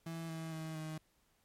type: tone with pitch steps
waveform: 35% pulse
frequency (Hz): 164.8 / 162.06 / 159.37 / 156.72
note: E3 / E3 / D#3 / D#3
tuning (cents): 0 / -29 / +42 / +13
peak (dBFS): -39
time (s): 0.06-0.98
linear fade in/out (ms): 5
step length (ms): 230
effects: pink hiss -74 dBFS RMS until 1.44 s + MP3 64 kbps